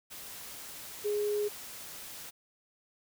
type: tone in noise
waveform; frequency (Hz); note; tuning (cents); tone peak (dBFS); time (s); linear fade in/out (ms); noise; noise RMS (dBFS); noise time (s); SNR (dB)
sine; 415.3; G#4; 0; -28; 1.04-1.49; 20; white; -45; 0.1-2.31; +14
effects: none